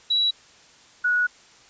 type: tone pair in turn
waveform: sine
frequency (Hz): 3906 / 1463.1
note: B7 / F#6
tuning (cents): -20 / -20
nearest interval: octave + perfect fourth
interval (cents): 1700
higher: first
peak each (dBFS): -18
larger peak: neither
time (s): 0.1-0.31 / 1.04-1.27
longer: second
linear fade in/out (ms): 10
effects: white hiss -52 dBFS RMS until 1.69 s + resampled to 16000 Hz